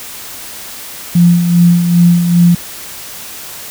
sine tone with tremolo, 173.3 Hz, F3, 13 cents flat, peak -3 dBFS, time 1.15-2.55 s, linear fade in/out 5 ms, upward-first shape sine, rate 2.5 Hz, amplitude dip 55%, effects white hiss -28 dBFS RMS until 3.7 s

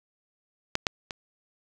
clicks, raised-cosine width 0.2 ms, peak -7 / -6 / -17 dBFS, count 3, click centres 0.754 / 0.868 / 1.108 s, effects none

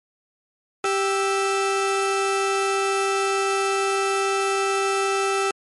30% pulse tone pair together, 392 / 1318.5 Hz, G4 / E6, 0 / 0 cents, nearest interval octave + major sixth, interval 2100 cents, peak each -19 / -22 dBFS, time 0.84-5.51 s, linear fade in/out 2 ms, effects MP3 48 kbps

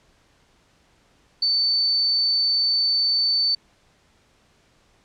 sine tone, 4529 Hz, C#8, 36 cents sharp, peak -17 dBFS, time 1.42-3.55 s, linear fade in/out 5 ms, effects pink hiss -60 dBFS RMS until 5.04 s + low-pass 7000 Hz 12 dB/octave

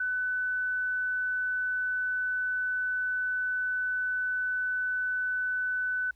sine tone, 1500 Hz, F#6, 23 cents sharp, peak -27 dBFS, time 0-6.11 s, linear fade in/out 5 ms, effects added 60 Hz sine -61 dBFS peak until 6.15 s + pink hiss -71 dBFS RMS until 6.15 s

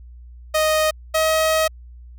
sawtooth tone pair in turn, 622.3 / 634.3 Hz, D#5 / D#5, 0 / +33 cents, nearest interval unison, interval 33 cents, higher second, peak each -12 dBFS, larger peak neither, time 0.54-0.91 / 1.14-1.68 s, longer second, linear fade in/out 10 ms, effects added 60 Hz sine -38 dBFS peak until 2.18 s

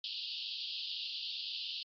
white band-pass noise, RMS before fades -41 dBFS, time 0.04-1.83 s, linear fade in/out 2 ms, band 2800 to 4800 Hz, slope 96 dB/octave, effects AAC 32 kbps

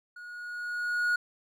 triangle tone with level ramp, 1448 Hz, F#6, 38 cents flat, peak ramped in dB -41 to -21 dBFS, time 0.16-1.16 s, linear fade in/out 5 ms, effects none

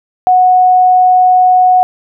sine tone, 735 Hz, F#5, 12 cents flat, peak -4 dBFS, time 0.27-1.83 s, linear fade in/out 0 ms, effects none

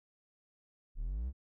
triangle linear sweep, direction up, 30.41 to 70 Hz, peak -32 dBFS, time 0.95-1.33 s, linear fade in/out 50 ms, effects none

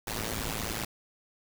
pink noise with amplitude modulation, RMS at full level -30 dBFS, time 0.07-0.85 s, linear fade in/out 5 ms, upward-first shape sine, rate 110 Hz, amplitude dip 90%, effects none

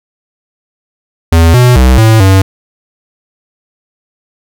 square tone with pitch steps, 82.7 / 123.9 / 63.8 / 111.1 / 95.9 Hz, E2 / B2 / C2 / A2 / G2, +6 / +6 / -43 / +17 / -37 cents, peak -3 dBFS, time 1.32-2.42 s, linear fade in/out 5 ms, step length 220 ms, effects none

